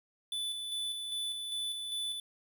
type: tone with tremolo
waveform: square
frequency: 3487 Hz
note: A7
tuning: 16 cents flat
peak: -34 dBFS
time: 0.32-2.2 s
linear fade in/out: 2 ms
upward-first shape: square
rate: 2.5 Hz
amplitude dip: 35%
effects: none